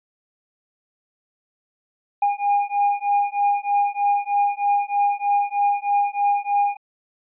triangle beating tone pair, 811 / 814.2 Hz, G#5 / G#5, -41 / -35 cents, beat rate 3.2 Hz, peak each -19 dBFS, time 2.22-6.77 s, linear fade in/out 5 ms, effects resampled to 8000 Hz

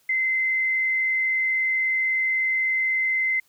sine tone with vibrato, 2064 Hz, C7, 24 cents flat, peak -20 dBFS, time 0.09-3.4 s, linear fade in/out 5 ms, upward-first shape triangle, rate 20 Hz, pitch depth 22 cents each way, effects white hiss -63 dBFS RMS until 3.48 s

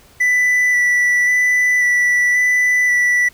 triangle tone with vibrato, 1975.5 Hz, B6, in tune, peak -10 dBFS, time 0.2-3.29 s, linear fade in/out 10 ms, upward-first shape square, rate 0.93 Hz, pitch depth 11 cents each way, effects pink hiss -48 dBFS RMS until 3.33 s

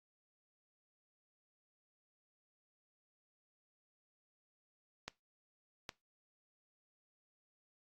clicks, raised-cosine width 0.2 ms, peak -24 dBFS, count 2, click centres 5.08 / 5.892 s, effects noise-tail reverb RT60 0.2 s tail -20 dB re dry + Opus 48 kbps

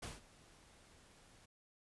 pink noise with ADSR envelope, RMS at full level -45 dBFS, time 0.02-1.46 s, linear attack 10 ms, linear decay 170 ms, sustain -19 dB, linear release 10 ms, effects resampled to 24000 Hz

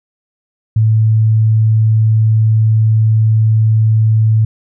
sine tone, 110 Hz, A2, in tune, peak -7 dBFS, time 0.76-4.45 s, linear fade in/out 5 ms, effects none

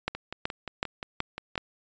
two click trains, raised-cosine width 0.3 ms, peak -11 / -19 dBFS, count 5 / 9, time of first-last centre 0.08-1.578 / 0.15-1.556 s, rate 2.67 / 5.69 Hz, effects resampled to 16000 Hz

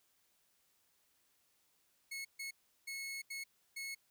sawtooth tone bursts at uneven times, 2187 Hz, C#7, 24 cents flat, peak -38 dBFS, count 5, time 2.11-2.25 / 2.39-2.51 / 2.87-3.22 / 3.3-3.44 / 3.76-3.95 s, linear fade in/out 10 ms, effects white hiss -75 dBFS RMS until 4.1 s

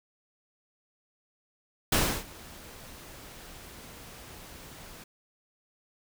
pink noise with ADSR envelope, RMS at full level -23 dBFS, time 1.92-5.04 s, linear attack 5 ms, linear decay 310 ms, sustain -24 dB, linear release 6 ms, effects none

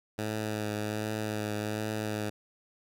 10% pulse tone with vibrato, 106.9 Hz, A2, 49 cents flat, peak -23 dBFS, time 0.18-2.3 s, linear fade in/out 10 ms, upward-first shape triangle, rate 1.3 Hz, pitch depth 25 cents each way, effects none

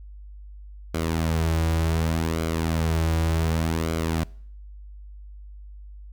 sawtooth tone with flanger, 81.3 Hz, E2, 23 cents flat, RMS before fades -24 dBFS, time 0.94-4.24 s, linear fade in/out 5 ms, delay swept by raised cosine 1.1 to 4.6 ms, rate 0.67 Hz, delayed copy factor -0.55, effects noise-tail reverb RT60 0.6 s tail -24 dB re dry + added 50 Hz sine -39 dBFS peak until 6.12 s

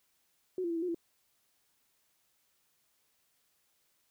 sine tone with pitch steps, 369.1 / 341.8 / 334.6 / 328 / 360.3 / 336.4 Hz, F#4 / F4 / E4 / E4 / F#4 / E4, -4 / -37 / +26 / -9 / -46 / +35 cents, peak -31 dBFS, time 0.58-0.946 s, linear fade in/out 2 ms, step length 61 ms, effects white hiss -74 dBFS RMS until 4.1 s

